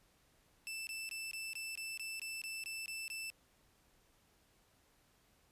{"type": "tone bursts", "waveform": "sawtooth", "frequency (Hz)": 2650, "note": "E7", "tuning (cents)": 9, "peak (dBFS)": -38, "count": 12, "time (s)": [0.67, 3.301], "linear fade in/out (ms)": 0, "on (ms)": 200, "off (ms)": 21, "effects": ["pink hiss -71 dBFS RMS until 5.51 s", "resampled to 32000 Hz"]}